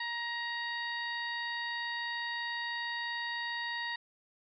harmonic tone with a mistuned harmonic, 943 Hz, A#5, 20 cents sharp, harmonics 1 / 2 / 3 / 4 / 5, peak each -41 / -36 / -48 / -43 / -46 dBFS, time 0-3.96 s, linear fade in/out 5 ms, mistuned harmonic 5, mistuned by -40 cents, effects none

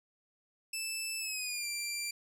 15% pulse tone with pitch glide, 2637 to 2363 Hz, E7 to D7, 0 to +10 cents, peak -28 dBFS, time 0.73-2.11 s, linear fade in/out 5 ms, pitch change -190 cents, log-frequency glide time 1.19-1.67 s, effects none

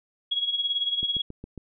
sine tone with tremolo, 3322 Hz, G#7, in tune, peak -21 dBFS, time 0.31-1.22 s, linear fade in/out 10 ms, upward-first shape sine, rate 18 Hz, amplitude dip 70%
click train, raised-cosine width 3 ms, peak -25 dBFS, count 5, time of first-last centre 1.03-1.577 s, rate 7.31 Hz
effects none

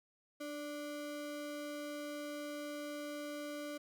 square ring-modulated tone, 440 Hz, A4, in tune, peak -39 dBFS, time 0.4-3.78 s, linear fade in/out 10 ms, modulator 144 Hz, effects none

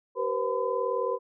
sine tone cluster, 385.3 / 479.9 / 519 / 1012 Hz, G4 / B4 / C5 / B5, -30 / -50 / -14 / +42 cents, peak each -33 / -29 / -31 / -32 dBFS, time 0.15-1.19 s, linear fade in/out 50 ms, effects none

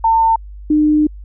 sine tone pair in turn, 902 / 302.8 Hz, A5 / D#4, +43 / -47 cents, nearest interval octave + perfect fifth, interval 1890 cents, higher first, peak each -9 dBFS, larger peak neither, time 0.04-0.36 / 0.7-1.07 s, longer second, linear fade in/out 5 ms, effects added 50 Hz sine -30 dBFS peak until 1.24 s

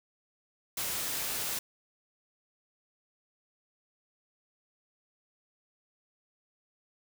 white noise, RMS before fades -34 dBFS, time 0.77-1.59 s, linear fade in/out 5 ms, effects none

